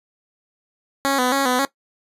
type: tone with vibrato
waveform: 10% pulse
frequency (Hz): 262.7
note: C4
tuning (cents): +7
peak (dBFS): -9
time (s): 1.05-1.65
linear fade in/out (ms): 0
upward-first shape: square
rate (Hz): 3.7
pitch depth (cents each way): 80
effects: noise-tail reverb RT60 0.1 s tail -18 dB re dry + resampled to 32000 Hz